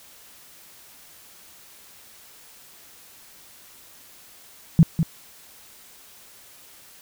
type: tone with echo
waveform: sine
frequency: 163.3 Hz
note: E3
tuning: 16 cents flat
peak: -8 dBFS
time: 4.79-4.83 s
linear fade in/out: 0 ms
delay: 200 ms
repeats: 1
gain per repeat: -8 dB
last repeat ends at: 5.03 s
effects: white hiss -49 dBFS RMS until 7.01 s